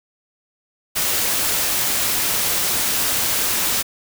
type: noise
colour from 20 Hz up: white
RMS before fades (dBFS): -20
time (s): 0.95-3.83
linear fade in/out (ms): 20
effects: none